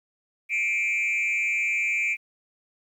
sine tone with frequency modulation, 2349 Hz, D7, in tune, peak -20 dBFS, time 0.49-2.17 s, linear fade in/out 50 ms, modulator 191 Hz, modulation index 0.76, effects tanh soft clip ceiling -21 dBFS + 10-bit

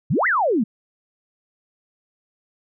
sine exponential two-way sweep, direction up then down, 110 to 2093 to 195.4 Hz, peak -16 dBFS, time 0.1-0.64 s, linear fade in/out 10 ms, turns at 0.27 s, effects none

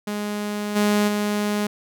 sawtooth tone with level steps, 207.7 Hz, G#3, in tune, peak -21 / -13 / -17 dBFS, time 0.07-1.67 s, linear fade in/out 5 ms, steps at 0.75 / 1.07 s, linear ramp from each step 20 ms, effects none

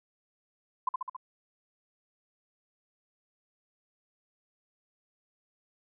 sine tone with echo, 1024 Hz, C6, 38 cents flat, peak -24 dBFS, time 0.87-0.89 s, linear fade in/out 5 ms, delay 69 ms, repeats 4, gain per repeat -3 dB, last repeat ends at 1.166 s, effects none

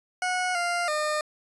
20% pulse tone with pitch steps, 731 / 698 / 607 Hz, F#5 / F5 / D#5, -21 / -1 / -43 cents, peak -20 dBFS, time 0.22-1.21 s, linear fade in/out 2 ms, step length 330 ms, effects resampled to 24000 Hz

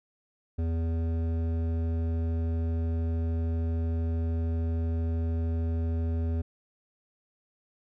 sine tone with hard clipping, 82.41 Hz, E2, in tune, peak -28 dBFS, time 0.58-6.42 s, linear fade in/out 10 ms, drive 12 dB, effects none

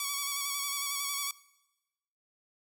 5% pulse tone with vibrato, 1130 Hz, C#6, 33 cents sharp, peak -20 dBFS, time 0-1.31 s, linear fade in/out 2 ms, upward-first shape square, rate 11 Hz, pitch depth 26 cents each way, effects noise-tail reverb RT60 1.0 s tail -20 dB re dry

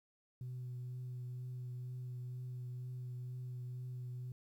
sine tone with vibrato, 125.2 Hz, B2, 24 cents sharp, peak -40 dBFS, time 0.41-4.32 s, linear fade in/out 2 ms, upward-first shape triangle, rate 2.1 Hz, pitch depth 18 cents each way, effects tanh soft clip ceiling -39 dBFS + 12-bit

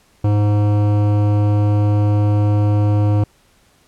sine tone with hard clipping, 103.83 Hz, G#2, in tune, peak -14 dBFS, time 0.24-3.24 s, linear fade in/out 5 ms, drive 15 dB, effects pink hiss -55 dBFS RMS until 3.87 s + low-pass 12000 Hz 12 dB/octave

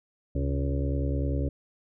harmonic tone with a mistuned harmonic, 70 Hz, C#2, 18 cents sharp, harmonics 1 / 2 / 4 / 5 / 6 / 7 / 8, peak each -27 / -31 / -33 / -40 / -40 / -41 / -39 dBFS, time 0.35-1.49 s, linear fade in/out 5 ms, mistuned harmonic 2, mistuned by -86 cents, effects none

